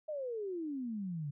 sine exponential sweep, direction down, 632 to 138.59 Hz, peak -36 dBFS, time 0.08-1.31 s, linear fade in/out 10 ms, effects none

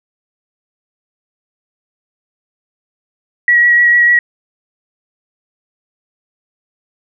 sine tone with vibrato, 1918 Hz, A#6, 49 cents sharp, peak -6 dBFS, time 3.48-4.19 s, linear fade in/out 2 ms, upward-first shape sine, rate 6.7 Hz, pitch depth 15 cents each way, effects none

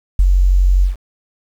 sine tone with ADSR envelope, 46.05 Hz, F#1, 7 cents flat, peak -6 dBFS, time 0.19-0.96 s, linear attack 4 ms, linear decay 54 ms, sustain -2 dB, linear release 130 ms, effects 7-bit

